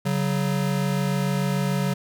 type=tone pair together; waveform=square; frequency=140.37 / 187.1 Hz; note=C#3 / F#3; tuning=+22 / +20 cents; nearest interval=perfect fourth; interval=498 cents; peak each=-25 dBFS; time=0.05-1.94 s; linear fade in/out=10 ms; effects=none